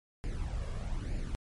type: noise with flanger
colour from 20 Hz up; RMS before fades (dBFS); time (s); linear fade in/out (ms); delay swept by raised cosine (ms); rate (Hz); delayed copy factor
brown; -35; 0.24-1.35; 0; 0.42 to 1.82; 1.1; +0.6
effects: MP3 48 kbps